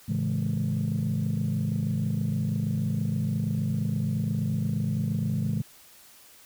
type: chord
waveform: sine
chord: A major seventh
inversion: none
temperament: equal with one note detuned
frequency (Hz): 110 / 138.59 / 164.81 / 211.2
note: A2 / C#3 / E3 / G#3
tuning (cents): 0 / 0 / 0 / +29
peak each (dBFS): -29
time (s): 0.08-5.62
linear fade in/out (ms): 10
effects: tanh soft clip ceiling -19 dBFS + white hiss -53 dBFS RMS until 6.45 s